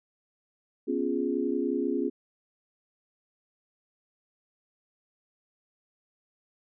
sine chord, C# dominant seventh, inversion third, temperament equal, 246.9 / 277.2 / 349.2 / 415.3 Hz, B3 / C#4 / E#4 / G#4, 0 / 0 / 0 / 0 cents, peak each -32 / -30 / -31 / -32 dBFS, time 0.87-2.1 s, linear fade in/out 20 ms, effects none

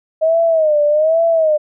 sine tone with vibrato, 627 Hz, D#5, 13 cents sharp, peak -10 dBFS, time 0.21-1.58 s, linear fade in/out 20 ms, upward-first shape sine, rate 1.2 Hz, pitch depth 110 cents each way, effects none

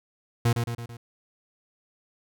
40% pulse tone with echo, 117.8 Hz, A#2, 19 cents sharp, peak -18 dBFS, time 0.45-0.53 s, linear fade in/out 5 ms, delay 110 ms, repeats 4, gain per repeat -5 dB, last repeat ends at 0.97 s, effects none

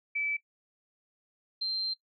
sine tone pair in turn, 2308 / 4147 Hz, D7 / C8, -31 / -16 cents, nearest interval minor seventh, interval 1015 cents, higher second, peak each -28 / -28 dBFS, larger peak neither, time 0.15-0.37 / 1.61-1.94 s, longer second, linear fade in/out 10 ms, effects noise-tail reverb RT60 0.1 s tail -18 dB re dry + MP3 96 kbps

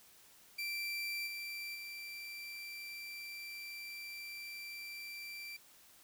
30% pulse tone with level steps, 2348 Hz, D7, 1 cent flat, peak -35 / -39 / -42 dBFS, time 0.58-5.57 s, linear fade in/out 10 ms, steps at 1.26 / 1.74 s, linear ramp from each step 20 ms, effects white hiss -62 dBFS RMS until 6.03 s

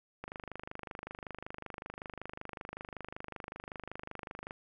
click train, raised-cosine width 0.5 ms, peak -26 dBFS, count 109, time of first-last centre 0.24-4.509 s, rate 25.3 Hz, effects none

